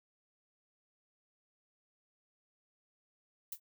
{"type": "noise with exponential decay", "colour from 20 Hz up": "violet", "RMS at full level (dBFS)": -34, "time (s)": [3.52, 3.6], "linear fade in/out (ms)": 5, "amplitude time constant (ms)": 16, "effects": []}